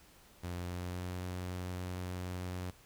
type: tone with pitch glide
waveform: sawtooth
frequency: 88.2 to 90.68 Hz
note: F2 to F#2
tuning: +18 to -34 cents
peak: -34 dBFS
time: 0.43-2.71 s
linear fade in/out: 10 ms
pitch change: +48 cents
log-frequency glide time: 0.55-1.21 s
effects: pink hiss -61 dBFS RMS until 2.85 s